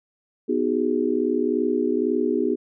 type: chord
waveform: sine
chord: G# minor seventh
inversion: first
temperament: just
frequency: 249.2 / 311.5 / 373.8 / 415.3 Hz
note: B3 / D#4 / F#4 / G#4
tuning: +16 / +2 / +18 / 0 cents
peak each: -25 dBFS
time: 0.48-2.56 s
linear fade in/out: 20 ms
effects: none